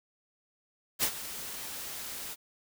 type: noise with ADSR envelope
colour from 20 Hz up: white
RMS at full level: -26 dBFS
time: 0.99-2.36 s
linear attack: 42 ms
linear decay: 73 ms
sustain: -14 dB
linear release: 37 ms
effects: none